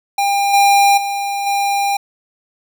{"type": "tone with level steps", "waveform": "square", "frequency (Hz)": 801, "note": "G5", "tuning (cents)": 37, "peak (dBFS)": [-14, -9, -19, -15], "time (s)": [0.18, 1.97], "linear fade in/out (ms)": 5, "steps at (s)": [0.53, 0.97, 1.46], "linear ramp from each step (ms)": 10, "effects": []}